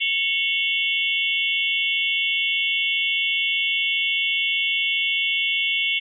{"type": "tone cluster", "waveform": "sine", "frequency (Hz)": [2202, 2747, 3027, 3308, 3473], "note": ["C#7", "F7", "F#7", "G#7", "A7"], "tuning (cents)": [-12, -29, 39, -8, -23], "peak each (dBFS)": [-24, -24, -27, -30, -30], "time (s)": [0, 6], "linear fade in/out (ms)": 20, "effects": []}